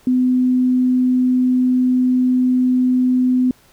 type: tone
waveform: sine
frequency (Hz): 253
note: B3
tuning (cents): +42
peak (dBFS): -12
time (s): 0.07-3.51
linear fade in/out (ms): 2
effects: pink hiss -52 dBFS RMS until 3.72 s